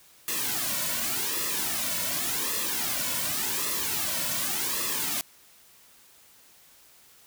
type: noise with flanger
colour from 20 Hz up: white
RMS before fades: -29 dBFS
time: 0.28-5.21 s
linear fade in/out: 0 ms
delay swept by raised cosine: 1.3 to 2.5 ms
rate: 0.88 Hz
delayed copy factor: -0.75
effects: white hiss -56 dBFS RMS until 7.26 s